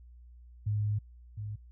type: tone pair in turn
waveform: sine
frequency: 104.9 / 104.9 Hz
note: G#2 / G#2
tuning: +18 / +18 cents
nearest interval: unison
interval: 0 cents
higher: neither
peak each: -27 / -35 dBFS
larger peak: first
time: 0.66-0.99 / 1.37-1.56 s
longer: first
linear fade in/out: 10 ms
effects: added 60 Hz sine -50 dBFS peak until 1.71 s